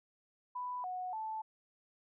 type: tone with pitch steps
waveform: sine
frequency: 992 / 734 / 876 Hz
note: B5 / F#5 / A5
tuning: +7 / -14 / -8 cents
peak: -37 dBFS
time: 0.55-1.42 s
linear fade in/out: 10 ms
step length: 290 ms
effects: none